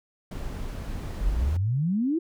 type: noise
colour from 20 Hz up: brown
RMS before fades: -33 dBFS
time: 0.31-1.57 s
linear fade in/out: 5 ms
type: exponential sweep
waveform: sine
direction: up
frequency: 38.68 to 346.6 Hz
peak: -22 dBFS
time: 1.2-2.19 s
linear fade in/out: 10 ms
effects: none